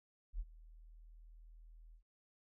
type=tone with ADSR envelope; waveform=sine; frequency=40.09 Hz; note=E1; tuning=47 cents flat; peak=-35 dBFS; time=0.33-2.03 s; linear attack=67 ms; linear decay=40 ms; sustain=-20 dB; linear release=92 ms; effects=none